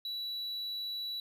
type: tone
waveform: triangle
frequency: 3933 Hz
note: B7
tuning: 8 cents flat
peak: -34 dBFS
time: 0.05-1.2 s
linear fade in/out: 2 ms
effects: none